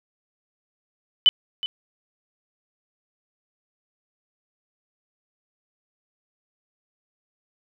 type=tone with echo; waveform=sine; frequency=3000 Hz; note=F#7; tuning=23 cents sharp; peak=-10 dBFS; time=1.26-1.29 s; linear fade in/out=0 ms; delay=370 ms; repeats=1; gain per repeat=-15 dB; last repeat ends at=1.66 s; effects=none